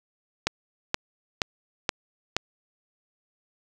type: click train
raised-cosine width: 0.2 ms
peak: -5 dBFS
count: 5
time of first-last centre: 0.47-2.366 s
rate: 2.11 Hz
effects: none